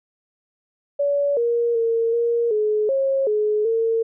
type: tone with pitch steps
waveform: sine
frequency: 570 / 471 / 458.2 / 469.2 / 425.5 / 541 / 423.7 / 453.8 Hz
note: C#5 / A#4 / A#4 / A#4 / G#4 / C#5 / G#4 / A#4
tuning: +48 / +18 / -30 / +11 / +42 / -42 / +35 / -47 cents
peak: -17 dBFS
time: 0.99-4.03 s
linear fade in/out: 10 ms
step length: 380 ms
effects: none